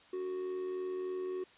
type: tone with amplitude modulation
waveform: triangle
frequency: 370 Hz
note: F#4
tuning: in tune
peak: -31 dBFS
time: 0.13-1.44 s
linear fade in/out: 5 ms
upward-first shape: sine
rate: 83.4 Hz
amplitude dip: 45%
effects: white hiss -60 dBFS RMS until 1.57 s + resampled to 8000 Hz